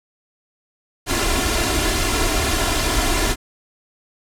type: noise with comb filter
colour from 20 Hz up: pink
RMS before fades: -19 dBFS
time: 1.06-3.36 s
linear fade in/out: 50 ms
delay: 2.9 ms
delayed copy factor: +0.75
effects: low-pass 11000 Hz 12 dB/octave